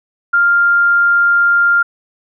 sine tone, 1398 Hz, F6, 1 cent sharp, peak -8 dBFS, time 0.33-1.83 s, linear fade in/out 10 ms, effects none

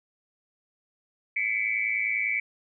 sine tone cluster, 2009 / 2204 / 2314 Hz, B6 / C#7 / D7, +29 / -11 / -26 cents, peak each -32 / -29 / -27 dBFS, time 1.36-2.4 s, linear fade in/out 5 ms, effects none

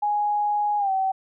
sine tone with pitch glide, 830.6 to 766.1 Hz, G#5 to G5, 0 to -40 cents, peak -20 dBFS, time 0.02-1.12 s, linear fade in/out 10 ms, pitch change -140 cents, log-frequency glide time 0.78-0.91 s, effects none

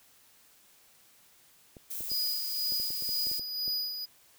clicks, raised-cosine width 2 ms, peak -34 dBFS, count 12, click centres 1.768 / 2.007 / 2.117 / 2.722 / 2.799 / 2.905 / 3.023 / 3.092 / 3.27 / 3.315 / 3.395 / 3.679 s
violet noise, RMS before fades -37 dBFS, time 1.9-3.4 s, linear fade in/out 10 ms
square tone with tremolo, 4936 Hz, D#8, 15 cents flat, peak -29 dBFS, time 2.09-4.06 s, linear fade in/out 20 ms, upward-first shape sine, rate 2 Hz, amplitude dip 55%
effects white hiss -61 dBFS RMS until 4.38 s

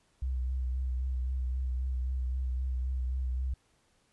sine tone with vibrato, 63.7 Hz, C2, 46 cents flat, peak -29 dBFS, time 0.22-3.54 s, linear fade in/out 5 ms, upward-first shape sine, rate 3.8 Hz, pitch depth 33 cents each way, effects pink hiss -70 dBFS RMS until 4.12 s + resampled to 24000 Hz

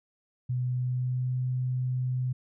sine tone with pitch glide, 125.3 to 127.12 Hz, B2 to C3, +25 to -50 cents, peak -26 dBFS, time 0.49-2.33 s, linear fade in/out 10 ms, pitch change +25 cents, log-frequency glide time 0.71-1.39 s, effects none

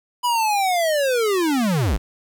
square linear sweep, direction down, 992 to 37.96 Hz, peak -18 dBFS, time 0.23-1.98 s, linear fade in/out 20 ms, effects 9-bit

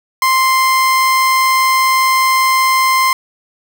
30% pulse tone, 1046.5 Hz, C6, in tune, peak -7 dBFS, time 0.22-3.13 s, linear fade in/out 2 ms, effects none

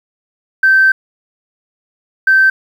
sine tone bursts at uneven times, 1552 Hz, G6, 18 cents flat, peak -5 dBFS, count 2, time 0.63-0.92 / 2.27-2.5 s, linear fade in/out 5 ms, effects tanh soft clip ceiling -1 dBFS + 7-bit

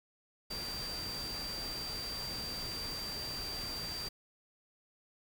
sine tone in noise, 4705 Hz, D8, 2 cents sharp, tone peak -39 dBFS, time 0.5-4.09 s, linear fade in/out 10 ms, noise pink, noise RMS -44 dBFS, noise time 0.5-4.09 s, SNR +2 dB, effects none

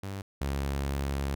sawtooth tone pair in turn, 98 / 69.3 Hz, G2 / C#2, 0 / 0 cents, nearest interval tritone, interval 600 cents, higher first, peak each -31 / -25 dBFS, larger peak second, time 0.03-0.22 / 0.41-1.35 s, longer second, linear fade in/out 5 ms, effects none

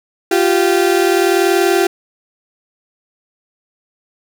35% pulse tone pair together, 347.3 / 387.9 Hz, F4 / G4, -10 / -18 cents, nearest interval major second, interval 192 cents, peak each -12 dBFS, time 0.31-1.87 s, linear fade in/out 5 ms, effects none

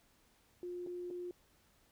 sine tone with dropouts, 355 Hz, F4, 28 cents sharp, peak -40 dBFS, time 0.63-1.31 s, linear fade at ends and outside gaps 1 ms, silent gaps 0.864-0.871 / 1.103-1.109 s, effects pink hiss -70 dBFS RMS until 1.91 s

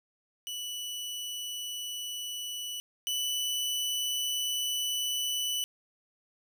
sawtooth tone pair in turn, 2960 / 2977 Hz, F#7 / F#7, 0 / +10 cents, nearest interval unison, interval 10 cents, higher second, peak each -32 / -26 dBFS, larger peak second, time 0.47-2.8 / 3.07-5.64 s, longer second, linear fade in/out 0 ms, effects none

